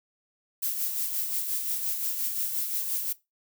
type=noise with tremolo; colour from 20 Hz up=violet; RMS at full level=-28 dBFS; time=0.62-3.13 s; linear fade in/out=10 ms; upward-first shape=sine; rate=5.7 Hz; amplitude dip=45%; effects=noise-tail reverb RT60 0.2 s tail -18 dB re dry